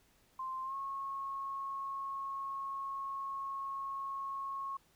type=tone with pitch glide; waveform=sine; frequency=1046.5 to 1092.8 Hz; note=C6 to C#6; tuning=0 to -25 cents; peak=-37 dBFS; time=0.39-4.77 s; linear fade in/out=5 ms; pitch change=+75 cents; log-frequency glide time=0.64-0.75 s; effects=pink hiss -69 dBFS RMS until 4.95 s